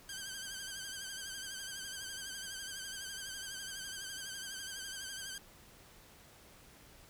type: tone with vibrato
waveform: 10% pulse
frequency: 1568 Hz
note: G6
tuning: in tune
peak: -33 dBFS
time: 0.09-5.38 s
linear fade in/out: 2 ms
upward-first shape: triangle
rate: 12 Hz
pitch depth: 70 cents each way
effects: pink hiss -59 dBFS RMS until 7.09 s